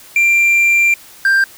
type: tone pair in turn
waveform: triangle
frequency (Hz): 2371 / 1582.5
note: D7 / G6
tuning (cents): +16 / +16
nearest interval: perfect fifth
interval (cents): 700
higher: first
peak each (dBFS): -7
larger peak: neither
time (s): 0.16-0.94 / 1.25-1.44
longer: first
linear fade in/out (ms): 2
effects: white hiss -40 dBFS RMS until 1.57 s